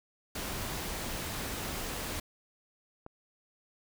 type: noise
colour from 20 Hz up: pink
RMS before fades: -37 dBFS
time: 0.35-2.2 s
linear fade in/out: 5 ms
type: click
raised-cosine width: 1 ms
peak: -30 dBFS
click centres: 3.064 s
effects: none